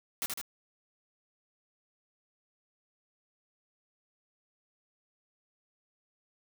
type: noise with echo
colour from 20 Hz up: white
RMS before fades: -33 dBFS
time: 0.22-0.26 s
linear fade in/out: 0 ms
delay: 77 ms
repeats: 2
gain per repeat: -3 dB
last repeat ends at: 0.414 s
effects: none